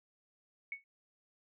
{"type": "tone with exponential decay", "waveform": "sine", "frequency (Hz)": 2217, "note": "C#7", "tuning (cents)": 0, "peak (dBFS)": -34, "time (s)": [0.72, 0.84], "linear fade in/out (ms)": 2, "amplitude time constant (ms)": 24, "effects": []}